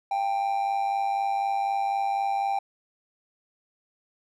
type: tone with amplitude modulation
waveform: triangle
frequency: 790 Hz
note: G5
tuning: 13 cents sharp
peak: -19 dBFS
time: 0.11-2.59 s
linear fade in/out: 5 ms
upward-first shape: sine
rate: 104 Hz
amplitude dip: 60%
effects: none